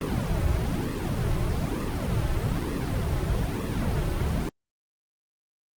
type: noise with flanger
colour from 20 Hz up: brown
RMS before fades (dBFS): -26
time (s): 0.01-4.49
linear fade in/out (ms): 2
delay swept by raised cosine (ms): 1.3 to 4.3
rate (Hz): 1.1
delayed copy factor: -0.8
effects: Opus 32 kbps